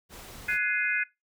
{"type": "noise", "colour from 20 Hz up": "pink", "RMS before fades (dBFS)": -45, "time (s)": [0.09, 0.59], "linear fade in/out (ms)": 50}
{"type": "chord", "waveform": "sine", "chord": "Ab dominant seventh", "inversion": "third", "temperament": "equal with one note detuned", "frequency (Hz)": [1480, 1684.4, 2093, 2489], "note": ["Gb6", "Ab6", "C7", "Eb7"], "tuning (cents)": [0, 24, 0, 0], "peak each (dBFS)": -30, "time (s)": [0.48, 1.04], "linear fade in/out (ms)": 10}
{"effects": ["noise-tail reverb RT60 0.2 s tail -21 dB re dry"]}